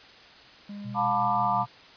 triangle tone with pitch glide, 203.5 to 197.48 Hz, G#3 to G3, -35 to +13 cents, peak -34 dBFS, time 0.69-1.64 s, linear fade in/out 5 ms, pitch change -52 cents, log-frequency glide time 1.4-1.5 s
sine tone with tremolo, 123.2 Hz, B2, 4 cents flat, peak -35 dBFS, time 0.84-1.67 s, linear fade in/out 20 ms, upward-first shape sine, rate 5.6 Hz, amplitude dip 45%
sine chord, B half-diminished seventh, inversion second, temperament just, 711.2 / 889 / 987.8 / 1185.3 Hz, F5 / A5 / B5 / D6, +31 / +18 / 0 / +16 cents, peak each -28 dBFS, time 0.94-1.66 s, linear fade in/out 50 ms
effects white hiss -50 dBFS RMS until 1.96 s + resampled to 11025 Hz

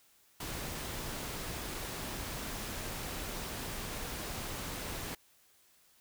pink noise, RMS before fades -40 dBFS, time 0.4-5.15 s, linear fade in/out 5 ms, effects white hiss -66 dBFS RMS until 6 s

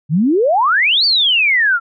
sine exponential two-way sweep, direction up then down, 138.59 to 4693 to 1334 Hz, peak -10 dBFS, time 0.09-1.8 s, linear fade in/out 50 ms, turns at 1.05 s, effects none

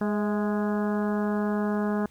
harmonic tone with a mistuned harmonic, 207.7 Hz, G#3, in tune, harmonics 1 / 2 / 3 / 4 / 5 / 6 / 7 / 8, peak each -25 / -31 / -35 / -37 / -39 / -41 / -42 / -43 dBFS, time 0.01-2.06 s, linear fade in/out 2 ms, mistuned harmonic 3, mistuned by +39 cents, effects added 72 Hz sine -58 dBFS peak until 2.1 s + pink hiss -59 dBFS RMS until 2.1 s

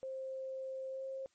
sine tone with pitch glide, 528 to 533.5 Hz, C5 to C5, +16 to +34 cents, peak -39 dBFS, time 0.03-1.26 s, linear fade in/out 0 ms, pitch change +18 cents, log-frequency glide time 0.9-1.04 s, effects white hiss -75 dBFS RMS until 1.34 s + MP3 32 kbps

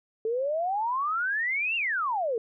sine exponential two-way sweep, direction up then down, 433.1 to 2821 to 433.1 Hz, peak -25 dBFS, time 0.25-2.38 s, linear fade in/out 2 ms, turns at 1.76 s, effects none

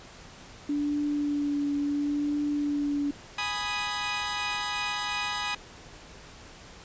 sine tone with vibrato, 290 Hz, D4, 22 cents flat, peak -25 dBFS, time 0.69-3.11 s, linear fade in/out 5 ms, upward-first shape triangle, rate 0.73 Hz, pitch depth 20 cents each way
15% pulse chord, G# minor, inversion none, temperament equal, 830.6 / 987.8 / 1244.5 Hz, G#5 / B5 / D#6, 0 / 0 / 0 cents, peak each -27 dBFS, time 3.38-5.55 s, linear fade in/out 5 ms
effects pink hiss -48 dBFS RMS until 6.84 s + resampled to 16000 Hz

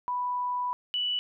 sine tone pair in turn, 987.8 / 2960 Hz, B5 / F#7, 0 / 0 cents, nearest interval octave + perfect fifth, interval 1900 cents, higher second, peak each -27 / -26 dBFS, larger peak second, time 0.08-0.73 / 0.94-1.19 s, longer first, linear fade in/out 0 ms, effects none

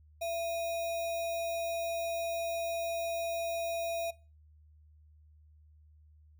sine tone with sample-and-hold, 672 Hz, E5, 33 cents sharp, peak -32 dBFS, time 0.21-4.11 s, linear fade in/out 10 ms, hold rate 3150 Hz, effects noise-tail reverb RT60 0.3 s tail -20 dB re dry + added 76 Hz sine -57 dBFS peak until 6.39 s

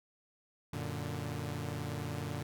sawtooth chord, Gb augmented, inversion none, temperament equal, 92.5 / 116.54 / 146.83 Hz, Gb2 / Bb2 / D3, 0 / 0 / 0 cents, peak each -38 / -37 / -36 dBFS, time 0.73-2.43 s, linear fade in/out 5 ms, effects none

